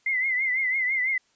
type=tone with vibrato; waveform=sine; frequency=2064 Hz; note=C7; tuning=24 cents flat; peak=-22 dBFS; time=0.06-1.18 s; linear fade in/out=5 ms; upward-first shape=triangle; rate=6 Hz; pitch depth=92 cents each way; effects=white hiss -66 dBFS RMS until 1.35 s + resampled to 16000 Hz